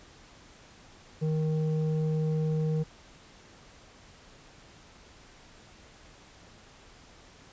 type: tone with low-pass filter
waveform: square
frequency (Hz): 156.3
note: D#3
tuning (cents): +8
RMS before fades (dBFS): -28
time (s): 1.21-2.84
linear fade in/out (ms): 20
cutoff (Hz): 370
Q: 2.7
effects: pink hiss -54 dBFS RMS until 7.52 s + resampled to 16000 Hz